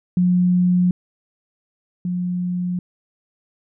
sine tone pair in turn, 179.5 / 178.85 Hz, F3 / F3, +48 / +41 cents, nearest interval unison, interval 7 cents, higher first, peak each -13 / -20 dBFS, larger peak first, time 0.17-0.91 / 2.05-2.79 s, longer neither, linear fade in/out 2 ms, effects none

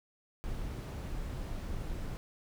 brown noise, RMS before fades -38 dBFS, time 0.44-2.17 s, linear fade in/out 0 ms, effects none

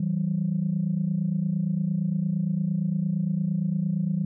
sine tone pair together, 161.8 / 190.52 Hz, E3 / G3, -32 / -49 cents, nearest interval minor third, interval 283 cents, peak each -25 dBFS, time 0-4.25 s, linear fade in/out 5 ms, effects tanh soft clip ceiling -16 dBFS

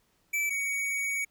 square tone pair in turn, 2315 / 2246 Hz, D7 / C#7, -25 / +22 cents, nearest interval minor second, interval 53 cents, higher first, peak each -27 / -29 dBFS, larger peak first, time 0.33-0.5 / 0.5-1.25 s, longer second, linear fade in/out 10 ms, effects pink hiss -70 dBFS RMS until 1.3 s

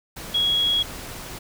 sine tone in noise, 3322 Hz, G#7, in tune, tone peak -18 dBFS, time 0.34-0.83 s, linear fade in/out 10 ms, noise pink, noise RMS -36 dBFS, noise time 0.16-1.39 s, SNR +15 dB, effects none

